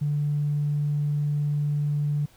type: tone with tanh clipping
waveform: triangle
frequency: 146.83 Hz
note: D3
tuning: in tune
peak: -22 dBFS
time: 0.01-2.26 s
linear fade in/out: 10 ms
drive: 4 dB
effects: pink hiss -57 dBFS RMS until 2.36 s